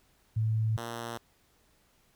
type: tone pair in turn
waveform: sine / 5% pulse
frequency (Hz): 110.2 / 116.99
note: A2 / A#2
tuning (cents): +3 / +7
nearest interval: minor second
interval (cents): 104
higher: second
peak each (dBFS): -25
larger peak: neither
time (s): 0.36-0.77 / 0.77-1.18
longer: neither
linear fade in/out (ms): 10
effects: pink hiss -67 dBFS RMS until 2.15 s